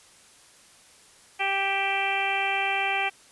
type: harmonic tone with a mistuned harmonic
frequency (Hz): 392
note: G4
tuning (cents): 0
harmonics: 1 / 2 / 3 / 4 / 5 / 6 / 7 / 8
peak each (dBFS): -37 / -28 / -37 / -35 / -33 / -28 / -32 / -36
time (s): 1.39-3.1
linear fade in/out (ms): 20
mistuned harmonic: 7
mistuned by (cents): -35
effects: white hiss -54 dBFS RMS until 3.31 s + resampled to 24000 Hz